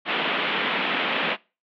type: band-pass noise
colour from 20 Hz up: white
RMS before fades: -25 dBFS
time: 0.05-1.37 s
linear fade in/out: 50 ms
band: 170 to 3300 Hz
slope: 48 dB/octave
effects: noise-tail reverb RT60 0.3 s tail -23 dB re dry